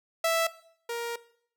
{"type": "tone pair in turn", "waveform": "sawtooth", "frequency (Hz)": [659.3, 469.4], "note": ["E5", "A#4"], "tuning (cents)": [0, 12], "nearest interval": "tritone", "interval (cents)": 588, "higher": "first", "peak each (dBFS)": [-19, -27], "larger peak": "first", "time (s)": [[0.24, 0.47], [0.89, 1.16]], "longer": "second", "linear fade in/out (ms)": 5, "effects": ["noise-tail reverb RT60 0.6 s tail -18 dB re dry"]}